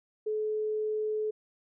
sine tone, 429.4 Hz, A4, 42 cents flat, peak -28 dBFS, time 0.26-1.31 s, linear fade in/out 10 ms, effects none

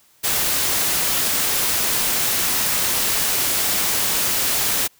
white noise, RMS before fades -20 dBFS, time 0.23-4.88 s, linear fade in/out 20 ms, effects white hiss -56 dBFS RMS until 4.99 s

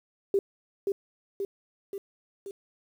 sine tone with echo, 395.4 Hz, G4, 15 cents sharp, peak -20 dBFS, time 0.34-0.39 s, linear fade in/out 2 ms, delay 530 ms, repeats 4, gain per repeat -4 dB, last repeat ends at 2.51 s, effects 9-bit

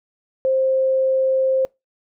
sine tone, 527 Hz, C5, 12 cents sharp, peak -15 dBFS, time 0.45-1.65 s, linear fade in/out 0 ms, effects noise-tail reverb RT60 0.2 s tail -25 dB re dry

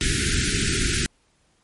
pink band-stop noise, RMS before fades -22 dBFS, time 0.01-1.06 s, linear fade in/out 0 ms, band 420 to 1400 Hz, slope 96 dB/octave, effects pink hiss -64 dBFS RMS until 1.63 s + MP3 48 kbps

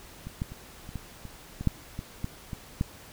clicks, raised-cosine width 5 ms, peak -25 / -17 / -29 / -28 / -22 / -28 / -22 / -10 / -21 / -18 / -22 / -13 dBFS, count 12, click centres 0.27 / 0.419 / 0.52 / 0.891 / 0.957 / 1.253 / 1.61 / 1.673 / 1.991 / 2.244 / 2.532 / 2.811 s, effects pink hiss -49 dBFS RMS until 3.12 s

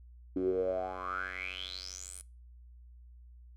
10% pulse tone with band-pass filter sweep, 92.5 Hz, F#2, in tune, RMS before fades -36 dBFS, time 0.36-2.22 s, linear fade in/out 5 ms, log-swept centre 300 to 10000 Hz, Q 9.7, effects noise-tail reverb RT60 0.3 s tail -22 dB re dry + added 60 Hz sine -51 dBFS peak until 3.56 s

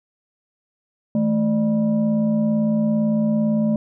sine tone with frequency modulation, 217.9 Hz, A3, 17 cents flat, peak -16 dBFS, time 1.15-3.76 s, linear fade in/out 2 ms, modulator 378 Hz, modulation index 0.59, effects none

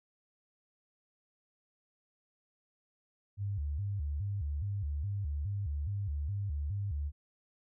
sine tone with vibrato, 85.6 Hz, F2, 34 cents flat, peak -32 dBFS, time 3.37-7.12 s, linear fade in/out 50 ms, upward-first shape square, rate 2.4 Hz, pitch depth 280 cents each way, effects none

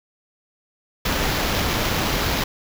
pink noise with sample-and-hold, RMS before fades -22 dBFS, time 1.05-2.44 s, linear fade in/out 5 ms, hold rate 8820 Hz, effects none

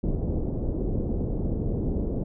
pink low-pass noise, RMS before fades -27 dBFS, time 0.03-2.24 s, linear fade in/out 10 ms, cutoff 470 Hz, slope 24 dB/octave, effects none

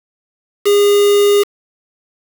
triangle tone with quantisation, 407.6 Hz, G#4, 32 cents flat, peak -6 dBFS, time 0.65-1.44 s, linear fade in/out 20 ms, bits 3, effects none

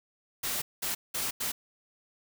white noise bursts at uneven times, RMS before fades -32 dBFS, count 4, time 0.43-0.62 / 0.82-0.95 / 1.14-1.31 / 1.4-1.52 s, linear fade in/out 10 ms, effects none

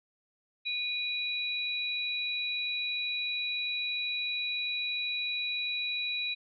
sine tone pair together, 2463 / 3910 Hz, D#7 / B7, -18 / -18 cents, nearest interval minor sixth, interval 800 cents, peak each -33 / -33 dBFS, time 0.65-6.35 s, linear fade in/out 20 ms, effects none

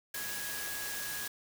sine tone in noise, 1661.2 Hz, G#6, in tune, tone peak -42 dBFS, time 0.14-1.28 s, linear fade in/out 5 ms, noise white, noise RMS -39 dBFS, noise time 0.14-1.28 s, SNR -6 dB, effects none

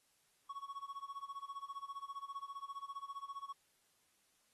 triangle tone with tremolo, 1112 Hz, C#6, 5 cents sharp, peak -39 dBFS, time 0.49-3.53 s, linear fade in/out 10 ms, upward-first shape sine, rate 15 Hz, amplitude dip 90%, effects white hiss -75 dBFS RMS until 4.53 s + AAC 32 kbps

